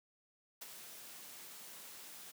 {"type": "noise with ADSR envelope", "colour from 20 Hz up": "white", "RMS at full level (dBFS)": -45, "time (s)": [0.61, 2.32], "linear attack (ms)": 11, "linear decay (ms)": 24, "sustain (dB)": -7, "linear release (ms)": 19, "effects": ["high-pass 150 Hz 12 dB/octave"]}